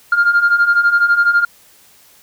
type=beating tone pair; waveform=sine; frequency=1396.9 / 1408.9 Hz; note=F6 / F6; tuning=0 / +15 cents; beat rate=12 Hz; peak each=-14 / -10 dBFS; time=0.12-1.45 s; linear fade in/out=5 ms; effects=tanh soft clip ceiling -5 dBFS + white hiss -48 dBFS RMS until 2.22 s